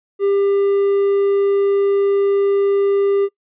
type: tone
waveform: triangle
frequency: 398.4 Hz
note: G4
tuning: 28 cents sharp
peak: -11 dBFS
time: 0.19-3.29 s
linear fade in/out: 50 ms
effects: noise-tail reverb RT60 0.1 s tail -23 dB re dry + resampled to 8000 Hz